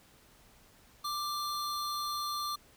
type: tone pair together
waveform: square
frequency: 1179 / 4211 Hz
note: D6 / C8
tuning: +6 / +10 cents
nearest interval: octave + minor seventh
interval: 2204 cents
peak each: -35 / -40 dBFS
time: 1.04-2.56 s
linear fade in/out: 10 ms
effects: pink hiss -61 dBFS RMS until 2.76 s